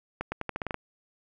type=accelerating click train; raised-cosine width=0.5 ms; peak=-16 dBFS; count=9; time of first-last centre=0.21-0.744 s; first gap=110 ms; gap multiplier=0.85; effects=none